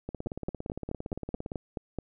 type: two click trains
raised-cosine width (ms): 2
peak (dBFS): -22 / -19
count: 26 / 9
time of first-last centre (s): 0.09-1.519 / 0.27-1.987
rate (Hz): 17.5 / 4.66
effects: none